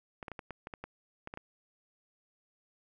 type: clicks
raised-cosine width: 0.5 ms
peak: -26 dBFS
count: 11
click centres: 0.228 / 0.282 / 0.317 / 0.392 / 0.507 / 0.671 / 0.738 / 0.84 / 1.274 / 1.339 / 1.374 s
effects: none